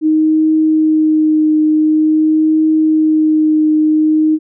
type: tone with vibrato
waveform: sine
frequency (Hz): 311.1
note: D#4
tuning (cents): 0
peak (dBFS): -8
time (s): 0.01-4.39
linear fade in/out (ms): 50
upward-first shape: triangle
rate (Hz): 0.47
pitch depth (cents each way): 17
effects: none